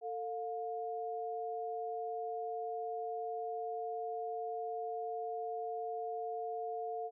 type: tone pair together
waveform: sine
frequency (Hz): 447.3 / 710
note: A4 / F5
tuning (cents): +28 / +28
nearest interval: minor sixth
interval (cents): 800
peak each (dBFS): -40 / -39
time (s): 0.01-7.11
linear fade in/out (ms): 50
effects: none